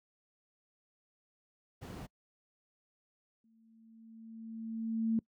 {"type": "noise", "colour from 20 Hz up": "brown", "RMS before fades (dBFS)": -38, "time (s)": [1.81, 2.07], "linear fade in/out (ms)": 20}
{"type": "tone with exponential growth", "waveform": "sine", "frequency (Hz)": 224.7, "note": "A3", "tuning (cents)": 37, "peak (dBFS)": -26, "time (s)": [3.44, 5.19], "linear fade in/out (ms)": 2, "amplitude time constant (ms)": 380}
{"effects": ["noise-tail reverb RT60 0.1 s tail -25 dB re dry", "high-pass 100 Hz 12 dB/octave"]}